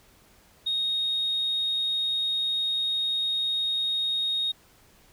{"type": "tone", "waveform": "sine", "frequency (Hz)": 3729, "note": "A#7", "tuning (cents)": 0, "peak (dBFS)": -23, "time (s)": [0.66, 4.52], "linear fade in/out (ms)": 10, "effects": ["tanh soft clip ceiling -20 dBFS", "pink hiss -58 dBFS RMS until 5.12 s"]}